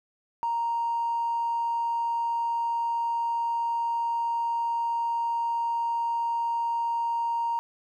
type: tone with tanh clipping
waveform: triangle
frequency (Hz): 932.3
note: A#5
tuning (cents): 0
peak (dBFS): -24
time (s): 0.43-7.59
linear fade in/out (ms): 0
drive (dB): 1
effects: none